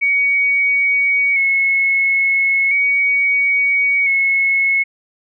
sine tone with vibrato, 2217 Hz, C#7, in tune, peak -12 dBFS, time 0.01-4.84 s, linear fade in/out 20 ms, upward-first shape square, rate 0.37 Hz, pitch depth 24 cents each way, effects none

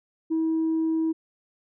sine tone, 322.1 Hz, E4, 40 cents flat, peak -20 dBFS, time 0.3-1.13 s, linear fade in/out 20 ms, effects tanh soft clip ceiling -19 dBFS

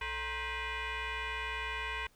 sine tone with frequency modulation, 440 Hz, A4, in tune, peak -33 dBFS, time 0.01-2.07 s, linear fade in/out 5 ms, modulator 501 Hz, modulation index 5, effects tanh soft clip ceiling -32 dBFS + pink hiss -67 dBFS RMS until 2.15 s

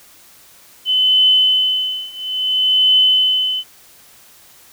sine tone with tremolo, 3031 Hz, F#7, 41 cents sharp, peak -8 dBFS, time 0.85-3.64 s, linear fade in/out 50 ms, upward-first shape triangle, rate 0.59 Hz, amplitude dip 95%, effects white hiss -46 dBFS RMS until 4.72 s

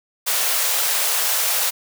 white high-pass noise, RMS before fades -20 dBFS, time 0.26-1.71 s, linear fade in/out 20 ms, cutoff 460 Hz, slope 48 dB/octave, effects none

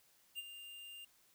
square tone with ADSR envelope, 2800 Hz, F7, 4 cents sharp, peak -40 dBFS, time 0.35-1.05 s, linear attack 37 ms, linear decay 28 ms, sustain -10 dB, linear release 7 ms, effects white hiss -70 dBFS RMS until 1.34 s

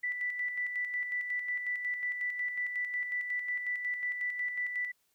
sine tone with tremolo, 1975.5 Hz, B6, in tune, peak -30 dBFS, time 0.03-4.92 s, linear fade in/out 10 ms, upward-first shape square, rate 5.5 Hz, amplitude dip 45%, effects white hiss -74 dBFS RMS until 5.14 s

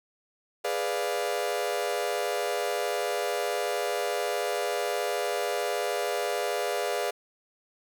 40% pulse chord, G# diminished seventh, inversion none, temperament equal, 415.3 / 493.9 / 587.3 / 698.5 Hz, G#4 / B4 / D5 / F5, 0 / 0 / 0 / 0 cents, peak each -32 dBFS, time 0.64-7.11 s, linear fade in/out 10 ms, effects none

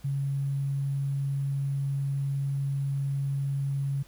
sine tone with sample-and-hold, 138.59 Hz, C#3, in tune, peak -26 dBFS, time 0.04-4.03 s, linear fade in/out 10 ms, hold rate 11025 Hz, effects added 50 Hz sine -58 dBFS peak until 4.07 s + pink hiss -57 dBFS RMS until 4.07 s

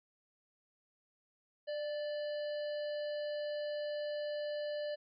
harmonic tone with a mistuned harmonic, 594 Hz, D5, 20 cents sharp, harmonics 1 / 3 / 5 / 7 / 8, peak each -36 / -50 / -53 / -54 / -57 dBFS, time 1.67-4.96 s, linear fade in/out 20 ms, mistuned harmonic 3, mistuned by -34 cents, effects none

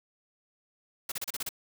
white noise bursts, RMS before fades -34 dBFS, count 7, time 1.09-1.491 s, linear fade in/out 5 ms, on 29 ms, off 33 ms, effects none

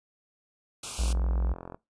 white band-stop noise, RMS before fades -36 dBFS, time 0.83-1.13 s, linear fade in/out 5 ms, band 1500 to 2300 Hz, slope 96 dB/octave
triangle tone, 58.27 Hz, A#1, in tune, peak -22 dBFS, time 0.98-1.54 s, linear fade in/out 20 ms
click train, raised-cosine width 1 ms, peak -26 dBFS, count 34, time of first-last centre 0.99-1.745 s, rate 43.7 Hz
effects noise-tail reverb RT60 0.2 s tail -21 dB re dry + resampled to 22050 Hz

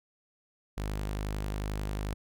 sawtooth tone, 51.2 Hz, G#1, 24 cents flat, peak -28 dBFS, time 0.77-2.14 s, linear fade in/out 10 ms, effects none

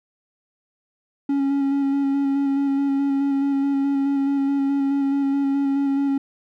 triangle tone with vibrato, 277.2 Hz, C#4, in tune, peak -16 dBFS, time 1.29-6.18 s, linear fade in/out 5 ms, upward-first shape square, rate 4.7 Hz, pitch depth 15 cents each way, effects none

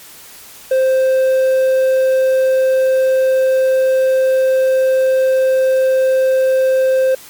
triangle tone, 523.3 Hz, C5, in tune, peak -8 dBFS, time 0.71-7.15 s, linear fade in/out 5 ms, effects white hiss -38 dBFS RMS until 7.29 s + MP3 96 kbps

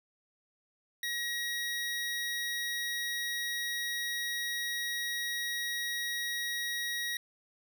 25% pulse tone, 1900 Hz, A#6, 33 cents sharp, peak -29 dBFS, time 1.03-7.17 s, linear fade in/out 2 ms, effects 11-bit

